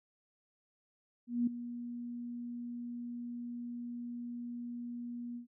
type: tone with ADSR envelope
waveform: sine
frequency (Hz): 240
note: B3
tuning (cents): -49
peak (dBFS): -26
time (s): 1.27-5.47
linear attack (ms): 200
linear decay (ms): 6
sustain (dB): -13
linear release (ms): 110
effects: none